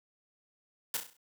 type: noise with echo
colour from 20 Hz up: white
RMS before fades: -32 dBFS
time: 0.94-0.97 s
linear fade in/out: 2 ms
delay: 33 ms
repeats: 6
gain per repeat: -6 dB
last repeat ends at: 1.168 s
effects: high-pass 150 Hz 12 dB/octave